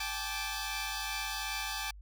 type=chord; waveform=10% pulse; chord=G suspended second; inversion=none; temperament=equal with one note detuned; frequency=784 / 866.4 / 1174.7 Hz; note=G5 / A5 / D6; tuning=0 / -27 / 0 cents; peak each=-32 / -30 / -31 dBFS; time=0-1.91 s; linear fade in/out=5 ms; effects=added 50 Hz sine -47 dBFS peak until 2.01 s